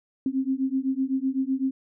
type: beating tone pair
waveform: sine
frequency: 261.6 / 269.5 Hz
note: C4 / C#4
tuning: 0 / -49 cents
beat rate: 7.9 Hz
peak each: -26 dBFS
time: 0.26-1.71 s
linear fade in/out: 2 ms
effects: none